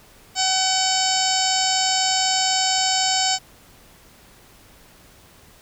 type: harmonic tone with a mistuned harmonic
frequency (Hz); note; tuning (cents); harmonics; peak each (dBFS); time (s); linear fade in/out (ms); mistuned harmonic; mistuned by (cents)
756; F#5; +37; 1 / 2 / 3 / 4 / 5 / 6 / 7 / 8 / 9 / 10; -23 / -31 / -32 / -27 / -31 / -26 / -25 / -35 / -27 / -27; 0.35-3.39; 50; 9; +46
effects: pink hiss -50 dBFS RMS until 5.61 s